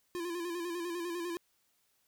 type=tone with vibrato; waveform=square; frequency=345.1 Hz; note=F4; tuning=21 cents flat; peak=-36 dBFS; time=0.15-1.37 s; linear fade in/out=0 ms; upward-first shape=square; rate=10 Hz; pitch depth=46 cents each way; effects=white hiss -74 dBFS RMS until 2.07 s